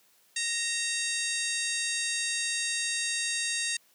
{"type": "harmonic tone with a mistuned harmonic", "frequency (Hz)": 932.3, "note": "A#5", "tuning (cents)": 0, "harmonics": [2, 3, 4, 5, 6, 7, 8, 9, 10], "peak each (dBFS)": [-35, -37, -35, -37, -41, -37, -39, -38, -38], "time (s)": [0.36, 3.77], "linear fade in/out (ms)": 5, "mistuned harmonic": 3, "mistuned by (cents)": -46, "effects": ["white hiss -64 dBFS RMS until 3.94 s", "high-pass 150 Hz 12 dB/octave"]}